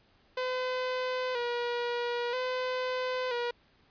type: tone with vibrato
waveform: sawtooth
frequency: 493.9 Hz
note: B4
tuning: in tune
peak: -26 dBFS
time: 0.37-3.51 s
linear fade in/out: 5 ms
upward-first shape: square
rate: 0.51 Hz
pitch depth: 50 cents each way
effects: pink hiss -65 dBFS RMS until 3.9 s + resampled to 11025 Hz

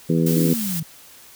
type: harmonic tone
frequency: 82.41 Hz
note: E2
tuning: in tune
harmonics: 2 / 3 / 4 / 5 / 6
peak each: -18 / -22 / -24 / -26 / -28 dBFS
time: 0.09-0.54 s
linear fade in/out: 10 ms
type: noise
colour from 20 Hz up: blue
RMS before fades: -28 dBFS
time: 0.26-0.8 s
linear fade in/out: 5 ms
type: exponential sweep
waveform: sine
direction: down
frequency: 340 to 155.56 Hz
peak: -24 dBFS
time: 0.31-0.83 s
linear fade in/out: 5 ms
effects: white hiss -46 dBFS RMS until 1.35 s

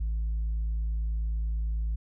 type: tone with tanh clipping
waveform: sine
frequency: 54.6 Hz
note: A1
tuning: 13 cents flat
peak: -27 dBFS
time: 0-1.96 s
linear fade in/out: 10 ms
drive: 1 dB
effects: none

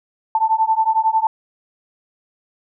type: beating tone pair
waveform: sine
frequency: 880 / 891 Hz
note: A5 / A5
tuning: 0 / +22 cents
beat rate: 11 Hz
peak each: -17 dBFS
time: 0.35-1.27 s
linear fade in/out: 2 ms
effects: none

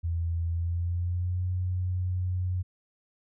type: tone with pitch glide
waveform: sine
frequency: 84 to 91.08 Hz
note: E2 to F#2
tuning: +33 to -27 cents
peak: -26 dBFS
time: 0.03-2.63 s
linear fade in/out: 20 ms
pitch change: +140 cents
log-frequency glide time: 0.5-1.48 s
effects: none

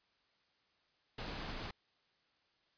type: noise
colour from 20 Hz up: pink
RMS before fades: -43 dBFS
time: 1.18-1.71 s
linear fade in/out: 5 ms
effects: white hiss -75 dBFS RMS until 2.77 s + resampled to 11025 Hz

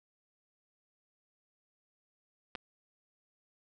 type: clicks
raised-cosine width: 0.3 ms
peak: -22 / -29 dBFS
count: 2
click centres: 2.552 / 2.556 s
effects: none

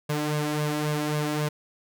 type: tone with flanger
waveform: sawtooth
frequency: 150.1 Hz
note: D3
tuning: 38 cents sharp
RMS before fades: -27 dBFS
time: 0.09-1.49 s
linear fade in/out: 10 ms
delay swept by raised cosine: 1.8 to 3.1 ms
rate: 3.7 Hz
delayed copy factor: +0.65
effects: none

